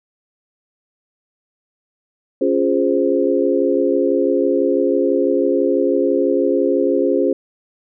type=chord; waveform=sine; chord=Db major seventh; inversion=none; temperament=equal; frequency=277.2 / 349.2 / 415.3 / 523.3 Hz; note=Db4 / F4 / Ab4 / C5; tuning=0 / 0 / 0 / 0 cents; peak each=-19 dBFS; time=2.41-7.33 s; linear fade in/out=5 ms; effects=none